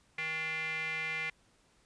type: tone with band-pass filter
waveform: square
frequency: 158.7 Hz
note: D#3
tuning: 35 cents sharp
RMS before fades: -36 dBFS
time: 0.18-1.3 s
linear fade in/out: 5 ms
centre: 2200 Hz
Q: 8.3
effects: pink hiss -68 dBFS RMS until 1.85 s + resampled to 22050 Hz